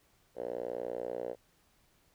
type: tone with band-pass filter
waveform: 5% pulse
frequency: 60.2 Hz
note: B1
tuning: 44 cents flat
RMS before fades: -38 dBFS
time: 0.35-1.36 s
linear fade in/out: 50 ms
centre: 510 Hz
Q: 4.4
effects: pink hiss -69 dBFS RMS until 2.14 s